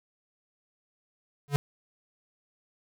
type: tone with exponential growth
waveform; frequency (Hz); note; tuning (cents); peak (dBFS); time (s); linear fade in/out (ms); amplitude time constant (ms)
square; 143; D3; -46; -18; 1.48-1.56; 0; 17
effects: none